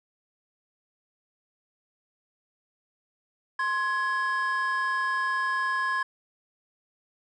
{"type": "tone pair together", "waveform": "triangle", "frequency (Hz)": [1054, 1676.7], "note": ["C6", "G#6"], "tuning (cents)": [12, 16], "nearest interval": "minor sixth", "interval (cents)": 804, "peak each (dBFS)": -25, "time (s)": [3.59, 6.03], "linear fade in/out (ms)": 5, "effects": ["tanh soft clip ceiling -17 dBFS", "resampled to 24000 Hz"]}